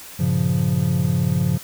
triangle chord, G half-diminished seventh, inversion none, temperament equal, 98 / 116.54 / 138.59 / 174.61 Hz, G2 / Bb2 / Db3 / F3, 0 / 0 / 0 / 0 cents, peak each -22 / -24 / -19 / -19 dBFS, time 0.19-1.58 s, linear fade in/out 10 ms, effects white hiss -39 dBFS RMS until 1.63 s

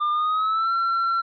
triangle tone with pitch glide, 1202 to 1357 Hz, D6 to E6, +40 to +50 cents, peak -18 dBFS, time 0-1.22 s, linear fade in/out 20 ms, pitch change +210 cents, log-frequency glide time 0.11-0.72 s, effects resampled to 11025 Hz

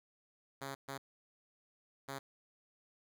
5% pulse tone bursts at uneven times, 137.1 Hz, C#3, 19 cents flat, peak -30 dBFS, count 3, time 0.61-0.75 / 0.88-0.98 / 2.08-2.19 s, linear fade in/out 10 ms, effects none

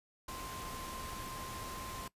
sine tone in noise, 1046.5 Hz, C6, in tune, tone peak -46 dBFS, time 0.28-2.08 s, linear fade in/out 5 ms, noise pink, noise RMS -45 dBFS, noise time 0.28-2.08 s, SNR -4 dB, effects noise-tail reverb RT60 0.1 s tail -20 dB re dry + resampled to 32000 Hz

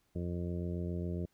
harmonic tone, 87.31 Hz, F2, in tune, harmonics 1 / 2 / 3 / 4 / 5 / 6 / 7, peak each -37 / -38 / -47 / -43 / -47 / -53 / -50 dBFS, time 0.15-1.26 s, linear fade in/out 10 ms, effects pink hiss -75 dBFS RMS until 1.33 s

